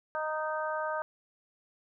harmonic tone, 310 Hz, D#4, 6 cents flat, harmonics 2 / 3 / 4 / 5, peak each -34 / -36 / -37 / -38 dBFS, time 0.15-1.02 s, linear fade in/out 0 ms, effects none

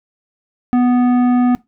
triangle tone with tanh clipping, 246.9 Hz, B3, in tune, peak -12 dBFS, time 0.73-1.55 s, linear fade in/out 0 ms, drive 16 dB, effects noise-tail reverb RT60 0.2 s tail -21 dB re dry

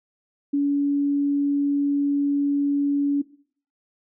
sine tone, 284.2 Hz, C#4, 43 cents sharp, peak -18 dBFS, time 0.53-3.22 s, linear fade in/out 10 ms, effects noise-tail reverb RT60 0.5 s tail -18 dB re dry

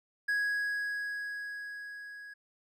triangle tone with level ramp, 1661.2 Hz, G#6, in tune, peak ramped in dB -25 to -43 dBFS, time 0.28-2.34 s, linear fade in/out 10 ms, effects none

